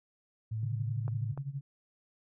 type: tone with vibrato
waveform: sine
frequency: 110 Hz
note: A2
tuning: in tune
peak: -32 dBFS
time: 0.51-1.33 s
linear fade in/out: 10 ms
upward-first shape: triangle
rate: 10 Hz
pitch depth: 19 cents each way
type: tone with tremolo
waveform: sine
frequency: 138.59 Hz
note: C#3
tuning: in tune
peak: -32 dBFS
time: 0.63-1.61 s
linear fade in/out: 2 ms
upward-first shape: sine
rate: 12 Hz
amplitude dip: 85%
type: clicks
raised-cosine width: 1 ms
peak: -30 dBFS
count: 2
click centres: 1.08 / 1.376 s
effects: none